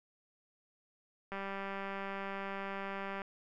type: click train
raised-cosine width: 0.5 ms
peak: -26 dBFS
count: 373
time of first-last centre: 1.32-3.218 s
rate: 196 Hz
effects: none